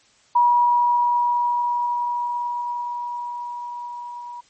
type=tone with level ramp; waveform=sine; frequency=964 Hz; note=B5; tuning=42 cents flat; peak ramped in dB=-12 to -32 dBFS; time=0.35-4.41 s; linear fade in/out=10 ms; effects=white hiss -57 dBFS RMS until 4.49 s + MP3 32 kbps